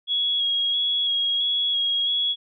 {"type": "tone with vibrato", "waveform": "sine", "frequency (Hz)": 3322, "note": "G#7", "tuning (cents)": 0, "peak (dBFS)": -20, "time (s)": [0.07, 2.36], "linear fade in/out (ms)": 50, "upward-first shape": "square", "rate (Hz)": 1.5, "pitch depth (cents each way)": 16, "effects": []}